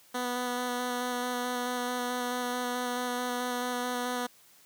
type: tone with vibrato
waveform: 10% pulse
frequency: 246.9 Hz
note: B3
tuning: in tune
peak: -22 dBFS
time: 0.14-4.27 s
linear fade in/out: 10 ms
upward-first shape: square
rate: 4.6 Hz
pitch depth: 10 cents each way
effects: white hiss -59 dBFS RMS until 4.65 s + high-pass 100 Hz 12 dB/octave